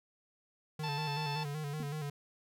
square tone with vibrato, 148.7 Hz, D3, 22 cents sharp, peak -37 dBFS, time 0.79-2.1 s, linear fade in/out 5 ms, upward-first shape square, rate 5.3 Hz, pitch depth 61 cents each way
harmonic tone, 880 Hz, A5, in tune, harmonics 1 / 2 / 3 / 4 / 5 / 6, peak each -38 / -50 / -44 / -47 / -47 / -48 dBFS, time 0.83-1.44 s, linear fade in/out 10 ms
sine tone with exponential decay, 235.9 Hz, A#3, 21 cents sharp, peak -36 dBFS, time 1.8-1.94 s, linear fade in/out 0 ms, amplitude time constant 29 ms
effects none

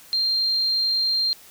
sine tone, 4183 Hz, C8, 1 cent flat, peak -19 dBFS, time 0.13-1.33 s, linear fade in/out 0 ms, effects white hiss -48 dBFS RMS until 1.5 s

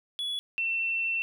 triangle / sine tone pair in turn, 3394 / 2694 Hz, G#7 / E7, +37 / +37 cents, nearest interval major third, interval 400 cents, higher first, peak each -28 / -26 dBFS, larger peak second, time 0.19-0.39 / 0.58-1.22 s, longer second, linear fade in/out 0 ms, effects none

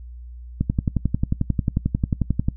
click train, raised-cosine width 5 ms, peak -7 dBFS, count 22, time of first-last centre 0.61-2.485 s, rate 11.2 Hz, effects noise-tail reverb RT60 0.1 s tail -21 dB re dry + added 60 Hz sine -35 dBFS peak until 2.56 s

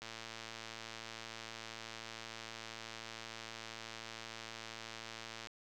click train, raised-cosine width 0.2 ms, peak -28 dBFS, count 617, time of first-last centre 0.02-5.471 s, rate 113 Hz, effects none

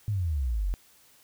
sine exponential sweep, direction down, 110 to 42.2 Hz, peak -25 dBFS, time 0.08-0.74 s, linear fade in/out 0 ms, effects white hiss -59 dBFS RMS until 1.23 s

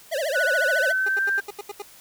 square tone with vibrato, 590 Hz, D5, 8 cents sharp, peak -24 dBFS, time 0.11-0.93 s, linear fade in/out 20 ms, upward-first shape triangle, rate 14 Hz, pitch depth 260 cents each way
sine tone with pitch glide, 1480 to 1577.1 Hz, F#6 to G6, 0 to +10 cents, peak -20 dBFS, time 0.34-1.41 s, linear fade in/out 20 ms, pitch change +110 cents, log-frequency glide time 0.67-1.27 s
25% pulse tone bursts, 408.3 Hz, G#4, 29 cents flat, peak -27 dBFS, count 8, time 1.06-1.822 s, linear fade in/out 5 ms, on 27 ms, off 78 ms
effects white hiss -49 dBFS RMS until 2 s

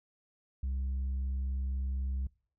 sine tone, 66 Hz, C2, 16 cents sharp, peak -28 dBFS, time 0.63-2.27 s, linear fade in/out 5 ms, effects noise-tail reverb RT60 0.5 s tail -26 dB re dry + tanh soft clip ceiling -30 dBFS

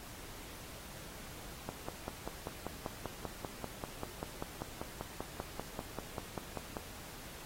click train, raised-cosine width 1 ms, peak -24 dBFS, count 27, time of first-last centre 1.69-6.768 s, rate 5.12 Hz, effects pink hiss -50 dBFS RMS until 7.45 s + AAC 48 kbps

